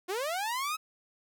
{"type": "linear sweep", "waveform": "sawtooth", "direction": "up", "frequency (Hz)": [343.2, 1300], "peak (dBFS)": -27, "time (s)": [0.08, 0.77], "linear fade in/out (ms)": 20, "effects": []}